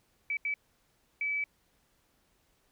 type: tone bursts at uneven times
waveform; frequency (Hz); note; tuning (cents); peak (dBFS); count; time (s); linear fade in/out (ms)
sine; 2298; D7; -38; -29; 3; 0.3-0.37 / 0.45-0.54 / 1.21-1.44; 2
effects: pink hiss -71 dBFS RMS until 2.71 s